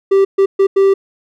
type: tone bursts at uneven times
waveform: triangle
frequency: 390.6 Hz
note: G4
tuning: 6 cents flat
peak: -5 dBFS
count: 4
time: 0.11-0.25 / 0.38-0.46 / 0.59-0.67 / 0.76-0.94 s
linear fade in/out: 10 ms
effects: none